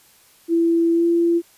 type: tone with pitch glide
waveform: sine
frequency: 334.5 to 339.6 Hz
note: E4 to F4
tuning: +25 to -48 cents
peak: -14 dBFS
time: 0.48-1.42 s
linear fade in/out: 50 ms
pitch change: +27 cents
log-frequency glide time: 0.93-1.05 s
effects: white hiss -53 dBFS RMS until 1.57 s + resampled to 32000 Hz